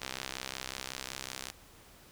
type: tone with band-pass filter sweep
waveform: sawtooth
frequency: 65.41 Hz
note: C2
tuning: in tune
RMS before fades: -42 dBFS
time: 0.01-1.51 s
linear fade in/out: 10 ms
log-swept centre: 4100 to 6500 Hz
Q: 0.7
effects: pink hiss -57 dBFS RMS until 2.11 s